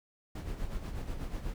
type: noise with tremolo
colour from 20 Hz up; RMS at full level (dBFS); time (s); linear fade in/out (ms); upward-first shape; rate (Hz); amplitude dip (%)
brown; -35; 0.35-1.54; 5; sine; 8.2; 55
effects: none